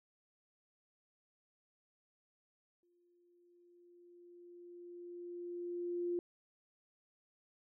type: tone with exponential growth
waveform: sine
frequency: 349.8 Hz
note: F4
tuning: 3 cents sharp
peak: -33 dBFS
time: 2.83-6.19 s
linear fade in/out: 1 ms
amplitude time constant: 730 ms
effects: none